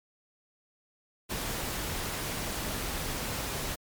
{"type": "noise", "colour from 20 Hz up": "pink", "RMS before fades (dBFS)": -34, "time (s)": [1.29, 3.76], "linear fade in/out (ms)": 20, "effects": ["MP3 96 kbps"]}